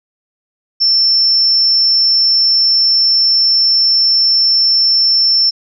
sine tone, 5370 Hz, E8, 31 cents sharp, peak -8 dBFS, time 0.8-5.51 s, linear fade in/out 20 ms, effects none

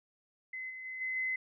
sine tone with level steps, 2042 Hz, C7, 43 cents flat, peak -38 / -42 / -39 / -33 / -31 dBFS, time 0.53-1.36 s, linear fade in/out 5 ms, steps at 0.69 / 0.84 / 1 / 1.15 s, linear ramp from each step 20 ms, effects none

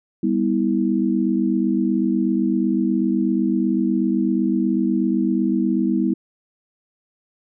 sine tone cluster, 198.4 / 246.4 / 323.5 Hz, G3 / B3 / E4, +21 / -4 / -32 cents, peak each -21 dBFS, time 0.23-6.14 s, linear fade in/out 5 ms, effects none

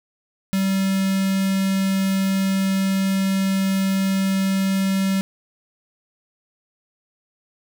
square tone with notch filter, 192.9 Hz, G3, 28 cents flat, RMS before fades -20 dBFS, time 0.53-5.21 s, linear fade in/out 0 ms, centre 770 Hz, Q 0.79, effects none

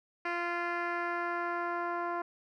10% pulse tone with low-pass filter sweep, 346.3 Hz, F4, 15 cents flat, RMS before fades -34 dBFS, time 0.25-2.22 s, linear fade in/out 5 ms, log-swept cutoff 2400 to 1100 Hz, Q 1.4, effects none

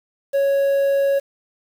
triangle tone, 554.4 Hz, C#5, in tune, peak -13 dBFS, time 0.33-1.2 s, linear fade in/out 20 ms, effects 7-bit

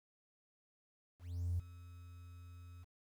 triangle tone with ADSR envelope, 87.31 Hz, F2, in tune, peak -29 dBFS, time 1.19-2.85 s, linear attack 400 ms, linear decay 9 ms, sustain -20 dB, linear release 20 ms, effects tanh soft clip ceiling -31 dBFS + 11-bit

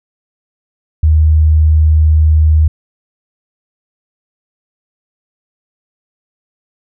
sine tone, 77.78 Hz, D#2, in tune, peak -5 dBFS, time 1.03-2.68 s, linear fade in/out 5 ms, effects none

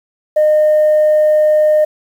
sine tone, 611 Hz, D#5, 32 cents flat, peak -6 dBFS, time 0.36-1.85 s, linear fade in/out 10 ms, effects tanh soft clip ceiling -5 dBFS + 7-bit

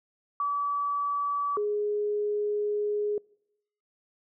sine tone pair in turn, 1148 / 416.3 Hz, D6 / G#4, -40 / +4 cents, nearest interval octave + tritone, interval 1756 cents, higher first, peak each -25 dBFS, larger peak neither, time 0.4-1.57 / 1.57-3.18 s, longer second, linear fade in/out 2 ms, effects noise-tail reverb RT60 0.8 s tail -26 dB re dry

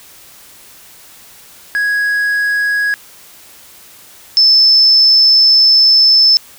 triangle / sine tone pair in turn, 1661.2 / 5264 Hz, G#6 / E8, 0 / -3 cents, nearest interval octave + minor sixth, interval 1997 cents, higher second, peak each -10 / -5 dBFS, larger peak second, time 1.75-2.94 / 4.37-6.37 s, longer second, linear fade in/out 0 ms, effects white hiss -40 dBFS RMS until 6.58 s

